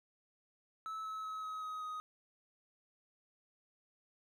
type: tone with pitch steps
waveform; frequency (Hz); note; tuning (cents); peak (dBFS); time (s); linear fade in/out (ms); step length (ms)
triangle; 1304 / 1293.5 / 1283.1 / 1272.7 / 1262.5 / 1252.3; E6 / E6 / E6 / D#6 / D#6 / D#6; -19 / -33 / -47 / +39 / +25 / +11; -38; 0.86-2; 0; 190
effects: none